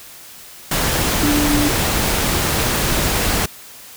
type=tone in noise; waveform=sine; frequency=293.7 Hz; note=D4; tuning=in tune; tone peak=-16 dBFS; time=1.23-1.69 s; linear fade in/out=5 ms; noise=pink; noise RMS=-18 dBFS; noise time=0.71-3.46 s; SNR=-1 dB; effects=white hiss -39 dBFS RMS until 3.96 s